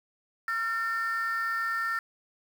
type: tone pair together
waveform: sine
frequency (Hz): 1364.5 / 1800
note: F6 / A6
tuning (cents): -41 / +39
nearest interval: perfect fourth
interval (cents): 480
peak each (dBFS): -28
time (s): 0.48-1.99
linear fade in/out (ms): 2
effects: tanh soft clip ceiling -24 dBFS + 8-bit